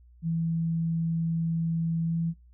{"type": "tone with pitch glide", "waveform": "sine", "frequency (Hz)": [164.81, 166.05], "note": ["E3", "E3"], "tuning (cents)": [0, 13], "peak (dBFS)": -25, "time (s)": [0.22, 2.34], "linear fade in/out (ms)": 50, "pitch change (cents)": 13, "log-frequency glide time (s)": [2.05, 2.15], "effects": ["noise-tail reverb RT60 0.3 s tail -23 dB re dry", "added 60 Hz sine -52 dBFS peak until 2.53 s"]}